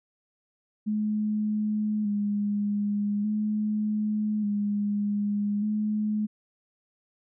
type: tone with vibrato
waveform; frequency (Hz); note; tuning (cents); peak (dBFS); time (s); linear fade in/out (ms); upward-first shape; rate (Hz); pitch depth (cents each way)
sine; 208.8; G#3; +10; -24; 0.86-6.27; 20; square; 0.42; 29
effects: none